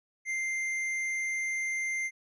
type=tone with hard clipping; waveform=sine; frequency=2093 Hz; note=C7; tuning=in tune; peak=-31 dBFS; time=0.25-2.11 s; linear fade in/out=50 ms; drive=7 dB; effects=none